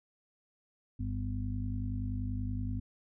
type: harmonic tone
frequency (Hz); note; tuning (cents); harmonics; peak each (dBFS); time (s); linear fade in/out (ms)
50.5; G#1; -48; 1 / 2 / 4 / 5; -37 / -35 / -45 / -40; 0.99-2.8; 10
effects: none